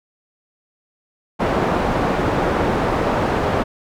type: low-pass noise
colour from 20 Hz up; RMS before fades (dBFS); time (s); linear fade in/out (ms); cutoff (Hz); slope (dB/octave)
white; -19; 1.39-3.64; 20; 810; 12
effects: none